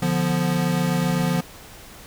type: chord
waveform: square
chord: B diminished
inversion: first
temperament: equal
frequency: 146.83 / 174.61 / 246.9 Hz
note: D3 / F3 / B3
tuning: 0 / 0 / 0 cents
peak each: -26 / -22 / -28 dBFS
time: 0.02-1.41 s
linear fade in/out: 5 ms
effects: pink hiss -43 dBFS RMS until 2.06 s